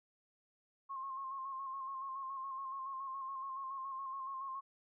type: tone with vibrato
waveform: sine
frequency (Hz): 1073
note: C6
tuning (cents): +43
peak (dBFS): -40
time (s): 0.89-4.61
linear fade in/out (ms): 20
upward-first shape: square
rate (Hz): 7.1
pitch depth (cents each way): 32
effects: none